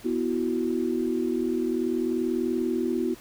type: chord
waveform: sine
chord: B suspended fourth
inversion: none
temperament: equal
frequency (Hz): 246.9 / 329.6 / 370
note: B3 / E4 / F#4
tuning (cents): 0 / 0 / 0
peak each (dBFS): -28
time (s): 0.04-3.15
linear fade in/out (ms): 20
effects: pink hiss -49 dBFS RMS until 3.2 s